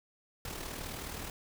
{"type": "noise with amplitude modulation", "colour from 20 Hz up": "pink", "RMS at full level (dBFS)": -39, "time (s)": [0.45, 1.3], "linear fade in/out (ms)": 2, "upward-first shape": "sine", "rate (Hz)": 39.1, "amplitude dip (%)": 50, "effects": []}